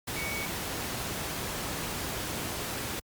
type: tone in noise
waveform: sine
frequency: 2242 Hz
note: C#7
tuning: 19 cents sharp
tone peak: -35 dBFS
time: 0.16-0.46 s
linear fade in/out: 10 ms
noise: pink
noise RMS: -34 dBFS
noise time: 0.07-3 s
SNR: -4 dB
effects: high-pass 60 Hz 12 dB/octave + Opus 48 kbps